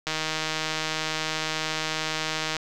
click train, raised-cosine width 0.2 ms, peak -10 dBFS, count 393, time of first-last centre 0.07-2.567 s, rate 157 Hz, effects none

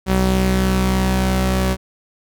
sawtooth tone pair together, 63.3 / 189.69 Hz, B1 / F#3, +43 / +43 cents, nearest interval octave + perfect fifth, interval 1900 cents, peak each -14 dBFS, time 0.06-1.77 s, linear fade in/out 50 ms, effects none

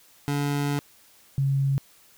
25% pulse / sine tone pair in turn, 143.5 / 137.17 Hz, D3 / C#3, -40 / -18 cents, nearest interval minor second, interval 78 cents, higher first, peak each -20 dBFS, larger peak neither, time 0.28-0.79 / 1.38-1.78 s, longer first, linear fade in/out 0 ms, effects white hiss -56 dBFS RMS until 2.17 s

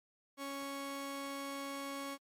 sawtooth tone pair together, 277.2 / 554.4 Hz, C#4 / C#5, 0 / 0 cents, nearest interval octave, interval 1200 cents, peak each -39 / -37 dBFS, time 0.37-2.18 s, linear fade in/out 50 ms, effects MP3 64 kbps

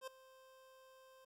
25% pulse tone with ADSR envelope, 523.3 Hz, C5, in tune, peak -39 dBFS, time 0.01-1.25 s, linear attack 63 ms, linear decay 6 ms, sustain -19 dB, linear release 7 ms, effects resampled to 32000 Hz + 13-bit

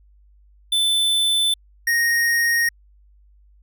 square tone pair in turn, 3520 / 1864.7 Hz, A7 / A#6, 0 / 0 cents, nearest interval major seventh, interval 1100 cents, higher first, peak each -17 dBFS, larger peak neither, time 0.72-1.54 / 1.87-2.69 s, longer neither, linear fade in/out 5 ms, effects added 50 Hz sine -50 dBFS peak until 3.62 s

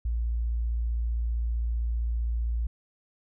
sine tone, 57.7 Hz, A#1, 17 cents flat, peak -25 dBFS, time 0.05-2.67 s, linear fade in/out 5 ms, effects none

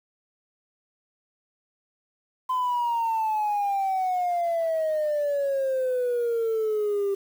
sine exponential sweep, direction down, 1026 to 393 Hz, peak -21 dBFS, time 2.49-7.15 s, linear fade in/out 10 ms, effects tanh soft clip ceiling -19 dBFS + 8-bit

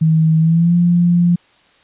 sine tone with pitch glide, 159.5 to 173.94 Hz, D#3 to F3, +43 to -7 cents, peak -9 dBFS, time 0.01-1.36 s, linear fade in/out 10 ms, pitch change +150 cents, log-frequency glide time 0.39-0.75 s, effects white hiss -52 dBFS RMS until 1.83 s + resampled to 8000 Hz

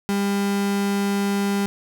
35% pulse tone, 200 Hz, G3, 35 cents sharp, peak -18 dBFS, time 0.09-1.66 s, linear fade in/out 0 ms, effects none

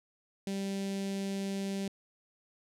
sawtooth tone with notch filter, 196 Hz, G3, in tune, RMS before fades -35 dBFS, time 0.47-1.88 s, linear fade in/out 2 ms, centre 1200 Hz, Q 0.57, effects low-pass 10000 Hz 12 dB/octave

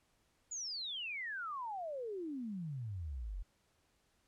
sine exponential sweep, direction down, 7040 to 41.2 Hz, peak -39 dBFS, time 0.51-3.43 s, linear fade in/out 10 ms, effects pink hiss -75 dBFS RMS until 4.27 s + low-pass 11000 Hz 12 dB/octave

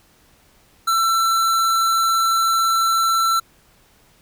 square tone, 1341 Hz, E6, 29 cents sharp, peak -16 dBFS, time 0.87-3.4 s, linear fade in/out 10 ms, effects pink hiss -55 dBFS RMS until 4.21 s

